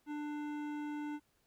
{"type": "tone with hard clipping", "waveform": "triangle", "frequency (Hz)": 296.6, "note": "D4", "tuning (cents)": 17, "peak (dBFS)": -40, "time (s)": [0.06, 1.2], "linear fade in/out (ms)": 50, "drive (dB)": 18, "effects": ["pink hiss -75 dBFS RMS until 1.46 s"]}